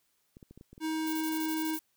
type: clicks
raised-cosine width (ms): 3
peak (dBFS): -37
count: 7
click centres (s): 0.369 / 0.428 / 0.51 / 0.576 / 0.611 / 0.73 / 0.779
type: tone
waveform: square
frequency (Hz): 316.4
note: D#4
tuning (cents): +29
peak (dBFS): -31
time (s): 0.8-1.79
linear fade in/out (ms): 50
type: noise bursts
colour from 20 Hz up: violet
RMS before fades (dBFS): -40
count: 9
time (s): 1.07-1.791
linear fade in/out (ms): 0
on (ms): 57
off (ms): 26
effects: white hiss -74 dBFS RMS until 1.96 s